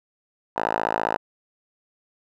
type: tone with band-pass filter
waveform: 5% pulse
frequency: 55 Hz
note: A1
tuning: in tune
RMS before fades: -25 dBFS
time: 0.56-1.17 s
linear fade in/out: 10 ms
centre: 980 Hz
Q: 4.2
effects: none